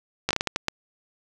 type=slowing click train; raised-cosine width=0.2 ms; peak=-6 dBFS; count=8; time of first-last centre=0.29-0.683 s; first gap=17 ms; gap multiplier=1.39; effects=none